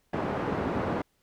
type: band-pass noise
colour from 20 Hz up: pink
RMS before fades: -30 dBFS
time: 0.13-1.02 s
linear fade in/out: 5 ms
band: 130 to 1100 Hz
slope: 12 dB/octave
effects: pink hiss -71 dBFS RMS until 1.22 s